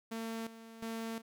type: tone with tremolo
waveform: sawtooth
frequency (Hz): 226.1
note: A3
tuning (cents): +47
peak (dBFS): -34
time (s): 0.11-1.22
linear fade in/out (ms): 10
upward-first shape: square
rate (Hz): 1.4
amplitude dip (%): 75
effects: none